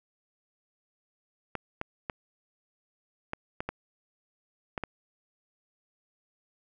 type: clicks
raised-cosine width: 0.5 ms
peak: -17 dBFS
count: 8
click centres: 1.553 / 1.814 / 2.098 / 3.334 / 3.605 / 3.69 / 4.778 / 4.837 s
effects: none